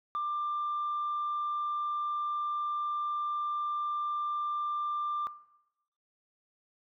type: tone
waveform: sine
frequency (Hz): 1188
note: D6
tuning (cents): +20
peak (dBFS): -28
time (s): 0.15-5.27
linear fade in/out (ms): 0
effects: noise-tail reverb RT60 0.9 s tail -18 dB re dry + tanh soft clip ceiling -27 dBFS

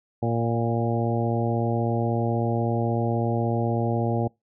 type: harmonic tone with a mistuned harmonic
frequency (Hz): 116.3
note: A#2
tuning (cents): -4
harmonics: 1 / 2 / 3 / 4 / 5 / 6 / 7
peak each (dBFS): -25 / -28 / -30 / -31 / -32 / -33 / -33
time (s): 0.22-4.28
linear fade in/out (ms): 10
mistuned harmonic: 6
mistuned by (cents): +18
effects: noise-tail reverb RT60 0.2 s tail -25 dB re dry

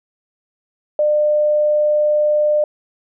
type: tone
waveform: sine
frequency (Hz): 600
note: D5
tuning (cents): +37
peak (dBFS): -12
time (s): 0.99-2.64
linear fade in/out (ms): 2
effects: none

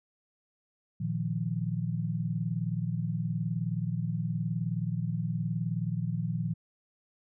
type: chord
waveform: sine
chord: Bb suspended fourth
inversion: none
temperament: equal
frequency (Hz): 116.54 / 155.56 / 174.61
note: Bb2 / Eb3 / F3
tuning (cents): 0 / 0 / 0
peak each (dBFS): -33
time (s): 1-6.54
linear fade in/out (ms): 10
effects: none

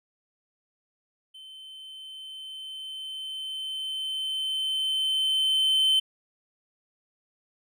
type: tone with level ramp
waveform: triangle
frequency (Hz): 3077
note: G7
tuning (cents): -33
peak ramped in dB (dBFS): -42 to -17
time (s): 1.34-6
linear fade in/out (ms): 10
effects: none

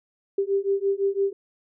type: beating tone pair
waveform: sine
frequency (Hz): 391.9 / 397.8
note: G4 / G4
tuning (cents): 0 / +25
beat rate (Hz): 5.9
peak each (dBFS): -24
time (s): 0.38-1.33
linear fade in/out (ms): 5
effects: none

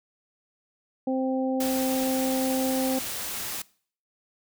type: harmonic tone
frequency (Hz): 261.6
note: C4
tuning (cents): 0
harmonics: 1 / 2 / 3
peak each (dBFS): -25 / -29 / -34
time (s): 1.07-2.99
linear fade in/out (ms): 5
type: noise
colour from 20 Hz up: white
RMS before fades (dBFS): -33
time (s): 1.6-3.62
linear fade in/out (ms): 5
effects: noise-tail reverb RT60 0.5 s tail -22 dB re dry

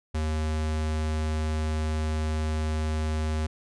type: tone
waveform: square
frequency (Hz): 77.78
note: D#2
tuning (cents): 0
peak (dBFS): -26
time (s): 0.14-3.47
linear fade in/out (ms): 10
effects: resampled to 22050 Hz

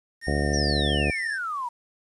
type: tone with pitch glide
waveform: square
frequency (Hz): 1838 to 1795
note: A#6 to A6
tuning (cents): -25 to +34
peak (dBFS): -32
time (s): 0.21-1.39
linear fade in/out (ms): 50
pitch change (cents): -41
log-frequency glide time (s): 0.37-0.57
type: harmonic tone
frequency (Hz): 72.5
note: D2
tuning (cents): -22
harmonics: 1 / 2 / 3 / 4 / 5 / 6 / 7 / 8 / 9 / 10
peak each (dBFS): -26 / -29 / -31 / -32 / -33 / -34 / -34 / -35 / -36 / -36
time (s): 0.27-1.11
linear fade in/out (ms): 5
type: exponential sweep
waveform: sine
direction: down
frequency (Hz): 5940 to 932.3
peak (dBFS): -27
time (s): 0.53-1.69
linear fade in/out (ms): 10
effects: resampled to 24000 Hz + 9-bit

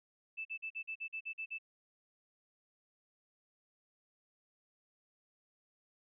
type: tone bursts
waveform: sine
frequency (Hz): 2637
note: E7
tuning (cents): 0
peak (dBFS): -38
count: 10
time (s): 0.37-1.586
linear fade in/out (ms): 20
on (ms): 82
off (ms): 44
effects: none

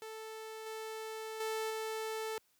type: tone with level steps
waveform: sawtooth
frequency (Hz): 440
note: A4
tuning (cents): 0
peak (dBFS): -40 / -37 / -31 / -33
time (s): 0.02-2.38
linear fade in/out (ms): 0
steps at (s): 0.66 / 1.4 / 1.7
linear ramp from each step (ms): 5
effects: white hiss -73 dBFS RMS until 2.59 s + high-pass 60 Hz 12 dB/octave

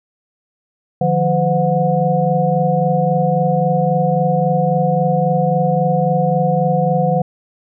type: tone cluster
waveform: sine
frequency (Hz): 152.5 / 176.2 / 510 / 727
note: D#3 / F3 / C5 / F#5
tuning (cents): -34 / +16 / -44 / -31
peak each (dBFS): -18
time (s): 1.01-7.22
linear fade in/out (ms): 5
effects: none

